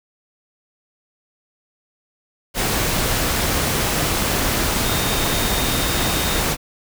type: tone in noise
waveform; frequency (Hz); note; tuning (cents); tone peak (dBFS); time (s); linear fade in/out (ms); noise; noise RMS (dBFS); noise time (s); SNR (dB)
sine; 3686; A#7; -20; -29; 4.82-6.44; 50; pink; -20; 2.54-6.57; -12
effects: none